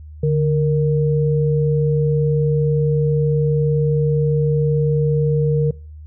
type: tone pair together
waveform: sine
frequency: 147 / 466.2 Hz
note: D3 / A#4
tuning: +2 / 0 cents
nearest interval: octave + minor sixth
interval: 1998 cents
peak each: -15 / -19 dBFS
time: 0.23-5.71 s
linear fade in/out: 5 ms
effects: noise-tail reverb RT60 0.4 s tail -24 dB re dry + added 76 Hz sine -34 dBFS peak until 6.06 s